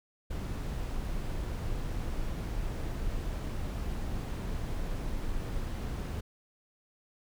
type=noise; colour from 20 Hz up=brown; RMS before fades=-34 dBFS; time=0.3-6.21 s; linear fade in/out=10 ms; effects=none